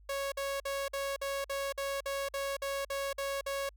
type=tone bursts; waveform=sawtooth; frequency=553 Hz; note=C#5; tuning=4 cents flat; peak=-29 dBFS; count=13; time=0.09-3.692 s; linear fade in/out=5 ms; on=230 ms; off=51 ms; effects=added 50 Hz sine -55 dBFS peak until 3.76 s